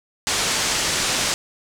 white low-pass noise, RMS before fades -22 dBFS, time 0.27-1.34 s, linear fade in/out 0 ms, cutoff 7900 Hz, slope 24 dB/octave, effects none

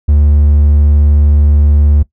triangle tone, 73.42 Hz, D2, in tune, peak -3 dBFS, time 0.08-2.03 s, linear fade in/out 10 ms, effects noise-tail reverb RT60 0.1 s tail -19 dB re dry

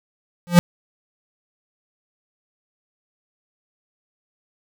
square tone with exponential growth, 174.6 Hz, F3, in tune, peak -4 dBFS, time 0.47-0.59 s, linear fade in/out 0 ms, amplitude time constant 26 ms, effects none

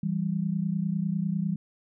sine tone pair together, 166.01 / 196 Hz, E3 / G3, +13 / 0 cents, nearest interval minor third, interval 287 cents, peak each -28 dBFS, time 0.03-1.56 s, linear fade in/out 5 ms, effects none

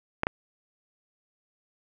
clicks, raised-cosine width 0.5 ms, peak -9 dBFS, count 2, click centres 0.234 / 0.269 s, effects none

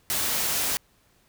white noise, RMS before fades -26 dBFS, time 0.1-0.77 s, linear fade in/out 0 ms, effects pink hiss -63 dBFS RMS until 1.28 s

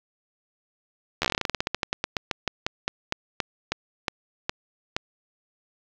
slowing click train, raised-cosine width 0.2 ms, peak -6 dBFS, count 30, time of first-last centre 1.22-4.965 s, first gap 12 ms, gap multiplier 1.14, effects low-pass 5000 Hz 12 dB/octave + 7-bit

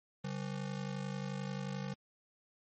square ring-modulated tone, 165.5 Hz, E3, 7 cents sharp, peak -35 dBFS, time 0.24-1.94 s, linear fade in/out 5 ms, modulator 25.7 Hz, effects low-pass 9000 Hz 12 dB/octave + MP3 32 kbps

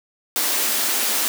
white high-pass noise, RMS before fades -21 dBFS, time 0.36-1.28 s, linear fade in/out 0 ms, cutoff 210 Hz, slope 96 dB/octave, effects none

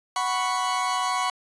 40% pulse chord, F# suspended fourth, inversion none, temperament equal, 740 / 987.8 / 1108.7 Hz, F#5 / B5 / C#6, 0 / 0 / 0 cents, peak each -28 / -27 / -26 dBFS, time 0.16-1.3 s, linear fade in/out 2 ms, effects resampled to 22050 Hz

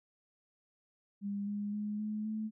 sine tone with pitch steps, 201.5 / 205.3 / 209.1 / 213 / 217 Hz, G3 / G#3 / G#3 / G#3 / A3, +48 / -20 / +12 / +44 / -24 cents, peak -34 dBFS, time 1.21-2.51 s, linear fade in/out 50 ms, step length 260 ms, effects none

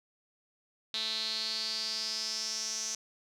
sawtooth tone with band-pass filter sweep, 220 Hz, A3, in tune, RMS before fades -35 dBFS, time 0.94-2.95 s, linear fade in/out 2 ms, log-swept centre 3900 to 6000 Hz, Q 7.7, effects none

